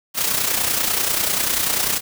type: noise with amplitude modulation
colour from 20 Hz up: white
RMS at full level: -18 dBFS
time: 0.14-2.01 s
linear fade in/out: 50 ms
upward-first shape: sine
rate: 30.2 Hz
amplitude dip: 55%
effects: none